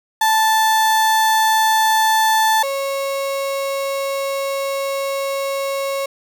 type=tone pair in turn; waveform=35% pulse; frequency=879 / 549.3 Hz; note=A5 / C#5; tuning=-2 / -16 cents; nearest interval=minor sixth; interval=814 cents; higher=first; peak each=-11 / -18 dBFS; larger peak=first; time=0.21-2.63 / 2.63-6.06 s; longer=second; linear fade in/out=5 ms; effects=none